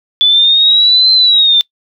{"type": "linear two-way sweep", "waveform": "sine", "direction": "up then down", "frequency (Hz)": [3458, 4110, 3546], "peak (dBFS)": -5, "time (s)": [0.21, 1.61], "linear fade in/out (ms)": 0, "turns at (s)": 1.12, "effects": ["noise-tail reverb RT60 0.1 s tail -23 dB re dry"]}